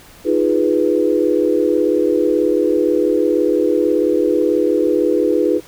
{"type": "chord", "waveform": "sine", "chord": "F half-diminished seventh", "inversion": "third", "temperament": "equal", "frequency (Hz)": [311.1, 349.2, 415.3, 493.9], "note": ["Eb4", "F4", "Ab4", "Cb5"], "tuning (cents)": [0, 0, 0, 0], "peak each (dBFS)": -18, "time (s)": [0.24, 5.61], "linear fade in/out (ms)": 50, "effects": ["pink hiss -43 dBFS RMS until 5.67 s"]}